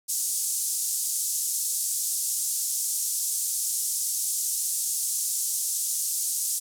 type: band-pass noise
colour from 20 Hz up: pink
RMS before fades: -28 dBFS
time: 0.08-6.6 s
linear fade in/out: 20 ms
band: 6500 to 12000 Hz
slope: 24 dB/octave
effects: none